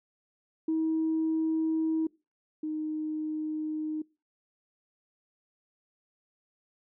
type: tone pair in turn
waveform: sine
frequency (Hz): 319.6 / 309.4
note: D#4 / D#4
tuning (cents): +47 / -10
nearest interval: minor second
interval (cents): 57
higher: first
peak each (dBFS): -24 / -30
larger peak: first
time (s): 0.68-2.07 / 2.63-4.02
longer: neither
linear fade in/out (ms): 5
effects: noise-tail reverb RT60 0.3 s tail -24 dB re dry + tanh soft clip ceiling -21 dBFS